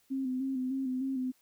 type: tone with vibrato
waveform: sine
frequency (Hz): 261.6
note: C4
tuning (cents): 0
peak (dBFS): -30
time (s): 0.1-1.32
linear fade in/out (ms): 20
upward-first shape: square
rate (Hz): 3.3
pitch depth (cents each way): 39
effects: white hiss -69 dBFS RMS until 1.41 s